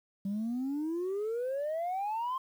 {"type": "exponential sweep", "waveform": "sine", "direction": "up", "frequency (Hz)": [193, 1065], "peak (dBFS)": -29, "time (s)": [0.25, 2.38], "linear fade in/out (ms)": 5, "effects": ["tanh soft clip ceiling -29 dBFS", "10-bit"]}